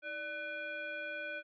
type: tone with frequency modulation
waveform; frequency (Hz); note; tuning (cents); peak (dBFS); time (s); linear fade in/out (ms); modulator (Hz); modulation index
sine; 1500; F#6; +23; -38; 0.02-1.43; 50; 911; 1.1
effects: none